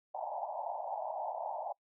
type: band-pass noise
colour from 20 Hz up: white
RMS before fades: -39 dBFS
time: 0.14-1.73 s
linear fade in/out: 10 ms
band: 590 to 920 Hz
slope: 96 dB/octave
effects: noise-tail reverb RT60 0.1 s tail -25 dB re dry